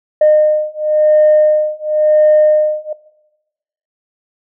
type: beating tone pair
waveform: sine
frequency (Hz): 610 / 610.95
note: D#5 / D#5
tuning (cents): -34 / -32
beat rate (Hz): 0.95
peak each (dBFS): -10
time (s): 0.21-2.93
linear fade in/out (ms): 5
effects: noise-tail reverb RT60 1.0 s tail -19 dB re dry + tanh soft clip ceiling -2 dBFS